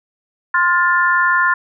sine chord, F major, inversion second, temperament equal with one note detuned, 1046.5 / 1415.6 / 1760 Hz, C6 / F6 / A6, 0 / +23 / 0 cents, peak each -16 dBFS, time 0.54-1.54 s, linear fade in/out 5 ms, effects none

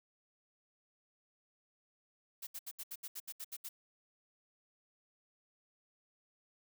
blue noise bursts, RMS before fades -44 dBFS, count 11, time 2.42-3.69 s, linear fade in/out 10 ms, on 50 ms, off 72 ms, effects none

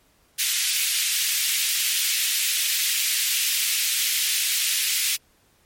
pink high-pass noise, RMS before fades -23 dBFS, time 0.38-5.17 s, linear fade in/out 20 ms, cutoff 2300 Hz, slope 24 dB/octave, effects pink hiss -61 dBFS RMS until 5.65 s + MP3 64 kbps

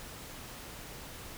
silence, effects pink hiss -46 dBFS RMS until 1.37 s

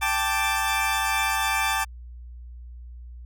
20% pulse chord, G suspended second, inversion none, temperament equal, 784 / 880 / 1174.7 Hz, G5 / A5 / D6, 0 / 0 / 0 cents, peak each -23 / -21 / -22 dBFS, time 0.01-1.85 s, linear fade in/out 20 ms, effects added 60 Hz sine -38 dBFS peak until 3.25 s

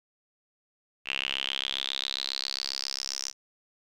sawtooth tone with band-pass filter sweep, 67.4 Hz, C#2, 48 cents flat, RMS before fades -33 dBFS, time 1.05-3.33 s, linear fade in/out 50 ms, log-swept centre 2700 to 5800 Hz, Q 7.6, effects none

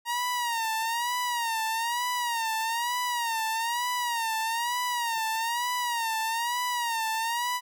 sawtooth tone with vibrato, 936 Hz, A#5, 7 cents sharp, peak -23 dBFS, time 0.05-7.61 s, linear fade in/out 50 ms, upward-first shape sine, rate 1.1 Hz, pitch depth 96 cents each way, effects none

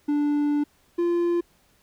triangle tone pair in turn, 292.8 / 345.3 Hz, D4 / F4, -5 / -20 cents, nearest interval minor third, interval 285 cents, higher second, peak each -18 dBFS, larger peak neither, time 0.08-0.64 / 0.98-1.41 s, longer first, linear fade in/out 10 ms, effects pink hiss -62 dBFS RMS until 1.82 s

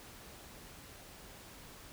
silence, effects pink hiss -53 dBFS RMS until 1.92 s

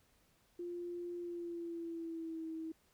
sine tone with pitch glide, 349.2 to 322.1 Hz, F4 to E4, 0 to -40 cents, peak -40 dBFS, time 0.59-2.72 s, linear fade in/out 5 ms, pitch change -140 cents, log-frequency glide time 1.18-2.48 s, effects pink hiss -72 dBFS RMS until 2.93 s

